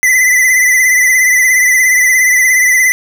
square tone with vibrato, 2010 Hz, B6, 30 cents sharp, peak -7 dBFS, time 0.03-2.92 s, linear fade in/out 0 ms, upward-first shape triangle, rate 17 Hz, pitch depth 60 cents each way, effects none

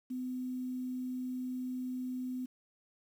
sine tone with quantisation, 253.6 Hz, B3, 46 cents sharp, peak -35 dBFS, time 0.1-2.46 s, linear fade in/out 10 ms, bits 10, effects none

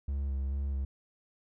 triangle tone with vibrato, 68.6 Hz, C#2, 17 cents flat, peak -28 dBFS, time 0.08-0.85 s, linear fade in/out 5 ms, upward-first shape square, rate 2.3 Hz, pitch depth 23 cents each way, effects none

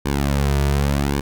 sawtooth tone with flanger, 70.4 Hz, C#2, 27 cents sharp, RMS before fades -19 dBFS, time 0.05-1.21 s, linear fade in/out 10 ms, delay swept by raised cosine 1.5 to 3.8 ms, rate 0.87 Hz, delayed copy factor -0.8, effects none

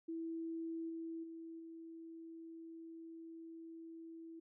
sine tone with level steps, 328.4 Hz, E4, 6 cents flat, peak -40 / -42 / -47 / -49 dBFS, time 0.08-4.4 s, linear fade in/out 10 ms, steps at 0.89 / 1.23 / 1.59 s, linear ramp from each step 10 ms, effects none

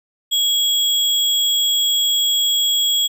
sine tone with sample-and-hold, 3322 Hz, G#7, in tune, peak -14 dBFS, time 0.31-3.08 s, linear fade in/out 20 ms, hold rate 11025 Hz, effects resampled to 32000 Hz

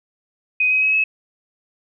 sine tone with pitch steps, 2506 / 2531 / 2556 / 2581 Hz, D#7 / D#7 / D#7 / E7, +12 / +29 / +46 / -37 cents, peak -14 dBFS, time 0.6-1.04 s, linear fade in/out 5 ms, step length 110 ms, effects none

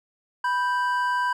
triangle tone pair together, 987.8 / 1568 Hz, B5 / G6, 0 / 0 cents, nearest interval minor sixth, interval 800 cents, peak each -21 / -25 dBFS, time 0.44-1.33 s, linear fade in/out 5 ms, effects none

